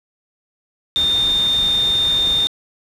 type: tone in noise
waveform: sine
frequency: 3631 Hz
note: A#7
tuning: 46 cents flat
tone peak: -14 dBFS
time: 0.96-2.47 s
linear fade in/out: 0 ms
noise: pink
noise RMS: -30 dBFS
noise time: 0.96-2.47 s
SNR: +13 dB
effects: low-pass 11000 Hz 12 dB/octave